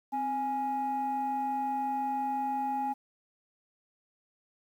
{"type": "tone pair together", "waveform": "sine", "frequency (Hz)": [261.6, 830.6], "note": ["C4", "G#5"], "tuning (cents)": [0, 0], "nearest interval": "octave + minor sixth", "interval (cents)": 2000, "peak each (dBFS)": [-35, -28], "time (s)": [0.12, 2.94], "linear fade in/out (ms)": 20, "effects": ["tanh soft clip ceiling -25 dBFS", "10-bit"]}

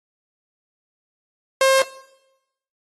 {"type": "tone", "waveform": "sawtooth", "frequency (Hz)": 533, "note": "C5", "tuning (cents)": 32, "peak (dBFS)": -9, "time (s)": [1.61, 1.82], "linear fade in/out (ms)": 2, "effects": ["noise-tail reverb RT60 0.9 s tail -18 dB re dry", "AAC 32 kbps"]}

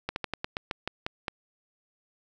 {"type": "slowing click train", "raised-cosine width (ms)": 0.3, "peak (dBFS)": -14, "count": 10, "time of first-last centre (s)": [0.09, 1.282], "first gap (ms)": 71, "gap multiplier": 1.15, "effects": []}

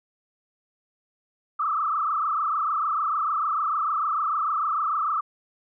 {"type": "tone with frequency modulation", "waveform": "sine", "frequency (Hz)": 1239, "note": "D#6", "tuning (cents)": -8, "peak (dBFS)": -22, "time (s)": [1.59, 5.21], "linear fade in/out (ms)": 10, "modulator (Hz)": 26.7, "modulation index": 3.2, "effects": []}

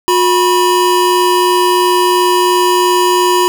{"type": "tone pair together", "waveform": "square", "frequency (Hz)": [360.3, 978], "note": ["F#4", "B5"], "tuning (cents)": [-46, -17], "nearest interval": "octave + perfect fourth", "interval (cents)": 1729, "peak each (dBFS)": -12, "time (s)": [0.08, 3.48], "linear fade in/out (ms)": 0, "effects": []}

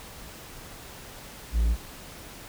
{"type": "tone", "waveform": "triangle", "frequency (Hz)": 56.8, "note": "A#1", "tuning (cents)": -44, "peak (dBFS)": -18, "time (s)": [1.52, 1.77], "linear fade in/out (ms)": 50, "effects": ["pink hiss -44 dBFS RMS until 2.48 s"]}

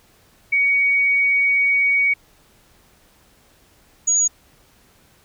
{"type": "tone pair in turn", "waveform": "sine", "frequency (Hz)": [2246, 6746], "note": ["C#7", "G#8"], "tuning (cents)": [22, 26], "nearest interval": "octave + perfect fifth", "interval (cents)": 1904, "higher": "second", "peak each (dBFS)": -14, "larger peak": "neither", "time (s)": [[0.52, 2.14], [4.07, 4.28]], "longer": "first", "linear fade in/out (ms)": 10, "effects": ["pink hiss -55 dBFS RMS until 5.24 s"]}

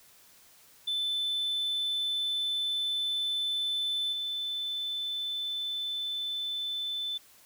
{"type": "tone with level steps", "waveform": "sine", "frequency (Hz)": 3520, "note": "A7", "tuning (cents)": 0, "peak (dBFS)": [-26, -30], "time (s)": [0.87, 7.18], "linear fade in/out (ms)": 10, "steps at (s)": 4.12, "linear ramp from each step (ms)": 10, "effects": ["tanh soft clip ceiling -26 dBFS", "white hiss -58 dBFS RMS until 7.45 s"]}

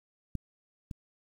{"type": "clicks", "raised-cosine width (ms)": 5, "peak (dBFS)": [-21, -26], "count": 2, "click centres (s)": [0.353, 0.912], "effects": ["9-bit"]}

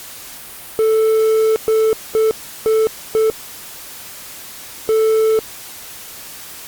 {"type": "tone bursts at uneven times", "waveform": "triangle", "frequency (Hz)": 440, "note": "A4", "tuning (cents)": 0, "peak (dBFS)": -9, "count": 6, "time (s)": [[0.79, 1.56], [1.68, 1.93], [2.15, 2.31], [2.66, 2.87], [3.15, 3.3], [4.89, 5.39]], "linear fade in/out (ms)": 0, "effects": ["white hiss -34 dBFS RMS until 6.67 s", "Opus 48 kbps"]}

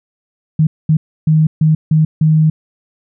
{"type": "tone bursts at uneven times", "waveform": "sine", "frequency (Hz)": 156.4, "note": "D#3", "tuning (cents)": 9, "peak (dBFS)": -7, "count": 6, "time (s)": [[0.59, 0.67], [0.89, 0.97], [1.27, 1.47], [1.61, 1.75], [1.91, 2.05], [2.21, 2.5]], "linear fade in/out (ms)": 5, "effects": []}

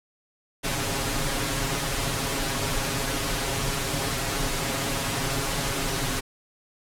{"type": "noise with comb filter", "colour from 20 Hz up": "pink", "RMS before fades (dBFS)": -27, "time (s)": [0.63, 6.21], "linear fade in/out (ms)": 20, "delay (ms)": 7.3, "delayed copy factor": 0.9, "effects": ["low-pass 12000 Hz 12 dB/octave"]}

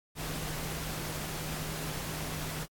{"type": "tone in noise", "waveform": "sine", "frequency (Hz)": 155.56, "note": "D#3", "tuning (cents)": 0, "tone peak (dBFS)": -40, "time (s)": [0.15, 2.67], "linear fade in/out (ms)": 50, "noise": "pink", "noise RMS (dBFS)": -38, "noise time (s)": [0.15, 2.67], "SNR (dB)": -5, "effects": ["AAC 64 kbps"]}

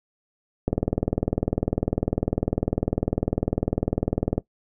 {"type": "click train", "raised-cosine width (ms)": 2, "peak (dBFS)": -8, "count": 75, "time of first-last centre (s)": [0.68, 4.38], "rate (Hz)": 20, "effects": ["noise-tail reverb RT60 0.1 s tail -18 dB re dry"]}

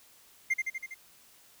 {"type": "tone with echo", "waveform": "triangle", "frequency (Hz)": 2100, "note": "C7", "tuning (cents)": 6, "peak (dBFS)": -22, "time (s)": [0.5, 0.54], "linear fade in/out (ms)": 10, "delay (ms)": 81, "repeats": 5, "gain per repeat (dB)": -3, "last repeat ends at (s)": 0.945, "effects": ["white hiss -59 dBFS RMS until 1.6 s"]}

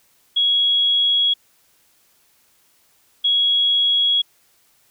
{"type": "tone pair in turn", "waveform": "sine", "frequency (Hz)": [3326, 3326], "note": ["G#7", "G#7"], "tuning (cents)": [2, 2], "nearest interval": "unison", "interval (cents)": 0, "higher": "neither", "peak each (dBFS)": -14, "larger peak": "neither", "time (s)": [[0.36, 1.34], [3.24, 4.22]], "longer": "neither", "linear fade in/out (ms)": 10, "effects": ["white hiss -59 dBFS RMS until 4.9 s"]}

